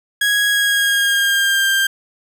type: tone with pitch glide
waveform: 30% pulse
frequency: 1656 to 1586.7 Hz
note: G#6 to G6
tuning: -5 to +21 cents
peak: -11 dBFS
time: 0.21-1.87 s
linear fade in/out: 5 ms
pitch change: -74 cents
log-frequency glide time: 0.49-1.69 s
effects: none